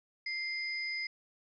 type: tone pair together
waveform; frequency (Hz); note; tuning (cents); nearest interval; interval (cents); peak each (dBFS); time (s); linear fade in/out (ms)
sine; 2094 / 4990; C7 / D#8; +1 / +4; octave + minor third; 1503; -35 / -40; 0.26-1.07; 5
effects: none